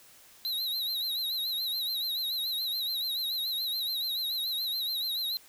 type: tone with vibrato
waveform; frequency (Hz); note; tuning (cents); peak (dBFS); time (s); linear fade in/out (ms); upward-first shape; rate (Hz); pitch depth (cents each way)
square; 3951; B7; 0; -30; 0.45-5.37; 0; sine; 7; 94
effects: white hiss -56 dBFS RMS until 5.48 s